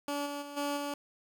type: tone with level steps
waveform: 15% pulse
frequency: 287.3 Hz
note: D4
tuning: 38 cents flat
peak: -26 / -30 / -36 / -25 / -28 dBFS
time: 0.08-0.94 s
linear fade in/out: 2 ms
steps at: 0.25 / 0.41 / 0.56 / 0.76 s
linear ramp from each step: 20 ms
effects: none